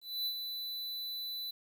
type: tone with ADSR envelope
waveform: square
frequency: 3990 Hz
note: B7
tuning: 17 cents sharp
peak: -32 dBFS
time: 0.01-1.51 s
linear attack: 250 ms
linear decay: 71 ms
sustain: -6 dB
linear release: 7 ms
effects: 11-bit